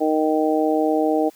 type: harmonic tone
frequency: 155.56 Hz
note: D#3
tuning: in tune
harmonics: 2 / 3 / 4 / 5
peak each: -20 / -22 / -23 / -24 dBFS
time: 0-1.3 s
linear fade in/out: 20 ms
effects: white hiss -53 dBFS RMS until 1.35 s